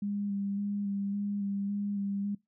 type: tone with vibrato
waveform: sine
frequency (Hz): 201.2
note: G3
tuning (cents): +45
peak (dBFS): -30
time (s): 0.02-2.35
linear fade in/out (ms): 5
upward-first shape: square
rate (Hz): 1.8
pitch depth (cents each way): 17
effects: noise-tail reverb RT60 0.2 s tail -23 dB re dry